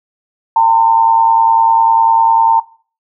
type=tone with amplitude modulation; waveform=sine; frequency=909 Hz; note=A#5; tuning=44 cents flat; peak=-3 dBFS; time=0.56-2.6 s; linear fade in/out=5 ms; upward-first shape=sine; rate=110 Hz; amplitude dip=55%; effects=noise-tail reverb RT60 0.4 s tail -20 dB re dry